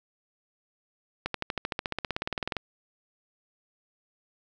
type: accelerating click train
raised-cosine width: 0.3 ms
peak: -13 dBFS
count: 22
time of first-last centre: 1.26-2.567 s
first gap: 83 ms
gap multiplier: 0.97
effects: none